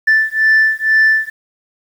sine beating tone pair, 1760 / 1762.1 Hz, A6 / A6, 0 / +2 cents, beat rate 2.1 Hz, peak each -11 dBFS, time 0.07-1.3 s, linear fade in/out 10 ms, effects tanh soft clip ceiling -5 dBFS + 7-bit

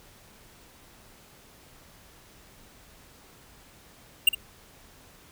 square tone with echo, 2801 Hz, F7, 4 cents sharp, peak -14 dBFS, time 4.27-4.29 s, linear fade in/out 5 ms, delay 59 ms, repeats 1, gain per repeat -13 dB, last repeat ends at 4.349 s, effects pink hiss -54 dBFS RMS until 5.31 s

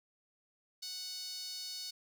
sawtooth tone with high-pass filter, 740 Hz, F#5, in tune, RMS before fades -43 dBFS, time 0.82-1.91 s, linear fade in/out 10 ms, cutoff 4500 Hz, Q 4.5, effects none

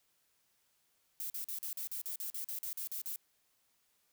violet noise bursts, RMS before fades -40 dBFS, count 14, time 1.2-3.159 s, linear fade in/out 0 ms, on 100 ms, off 43 ms, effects white hiss -75 dBFS RMS until 4.12 s

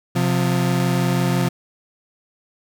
35% pulse tone pair together, 130.81 / 176.79 Hz, C3 / F3, 0 / +21 cents, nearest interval perfect fourth, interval 521 cents, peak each -18 dBFS, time 0.15-1.49 s, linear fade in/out 10 ms, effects none

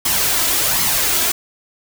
white noise with flanger, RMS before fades -17 dBFS, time 0.05-1.32 s, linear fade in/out 5 ms, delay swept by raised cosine 0.95 to 3.05 ms, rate 1.3 Hz, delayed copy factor +0.5, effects none

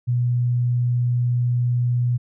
sine tone, 122.1 Hz, B2, 19 cents flat, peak -17 dBFS, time 0.07-2.18 s, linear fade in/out 20 ms, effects none

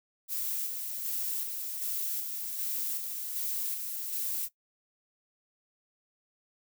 violet noise with tremolo, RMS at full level -33 dBFS, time 0.28-4.49 s, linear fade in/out 50 ms, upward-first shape square, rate 1.3 Hz, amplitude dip 35%, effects noise-tail reverb RT60 0.1 s tail -17 dB re dry

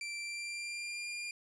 sawtooth tone with pitch glide, 2349 to 2404 Hz, D7 to D7, 0 to +40 cents, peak -35 dBFS, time 0.01-1.31 s, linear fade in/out 2 ms, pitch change +40 cents, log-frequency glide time 0.19-1.05 s, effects resampled to 22050 Hz

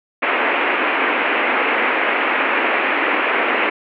white band-pass noise, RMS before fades -18 dBFS, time 0.22-3.7 s, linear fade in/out 10 ms, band 250 to 2600 Hz, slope 48 dB/octave, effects none

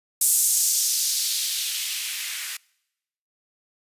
violet noise with band-pass filter sweep, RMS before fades -24 dBFS, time 0.21-2.57 s, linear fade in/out 5 ms, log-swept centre 8600 to 1800 Hz, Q 1.6, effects noise-tail reverb RT60 0.9 s tail -26 dB re dry + resampled to 32000 Hz

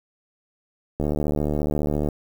click train, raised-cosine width 2 ms, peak -11 dBFS, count 82, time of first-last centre 1-2.087 s, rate 74.5 Hz, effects 7-bit

